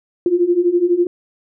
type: beating tone pair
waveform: sine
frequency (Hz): 342.9 / 354.9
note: F4 / F4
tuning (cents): -32 / +28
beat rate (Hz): 12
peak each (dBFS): -17 / -14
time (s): 0.26-1.07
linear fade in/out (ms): 2
effects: none